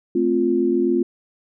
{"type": "chord", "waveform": "sine", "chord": "F major", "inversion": "first", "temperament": "equal", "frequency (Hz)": [220, 261.6, 349.2], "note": ["A3", "C4", "F4"], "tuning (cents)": [0, 0, 0], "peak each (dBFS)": [-24, -21, -18], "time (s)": [0.15, 1.03], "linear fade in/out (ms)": 5, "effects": []}